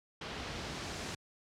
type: noise with low-pass filter sweep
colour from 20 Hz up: pink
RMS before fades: -41 dBFS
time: 0.21-1.15 s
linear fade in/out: 5 ms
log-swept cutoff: 3800 to 7100 Hz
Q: 1
effects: high-pass 60 Hz 12 dB/octave